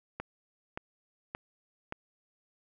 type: click train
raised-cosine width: 0.5 ms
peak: -21 dBFS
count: 4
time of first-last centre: 0.2-1.924 s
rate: 1.74 Hz
effects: none